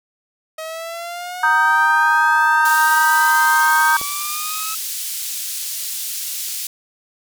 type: exponential sweep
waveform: sawtooth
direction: up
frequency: 632 to 1300 Hz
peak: -23 dBFS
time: 0.58-4.75 s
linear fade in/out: 5 ms
type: chord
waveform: sine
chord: Eb major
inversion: second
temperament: equal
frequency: 932.3 / 1244.5 / 1568 Hz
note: Bb5 / Eb6 / G6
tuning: 0 / 0 / 0 cents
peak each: -16 / -19 / -15 dBFS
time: 1.43-3.97 s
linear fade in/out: 5 ms
type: band-pass noise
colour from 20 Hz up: white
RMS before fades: -26 dBFS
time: 2.65-6.67 s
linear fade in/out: 2 ms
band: 3700 to 16000 Hz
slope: 12 dB/octave
type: click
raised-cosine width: 1 ms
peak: -17 dBFS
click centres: 4.014 s
effects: none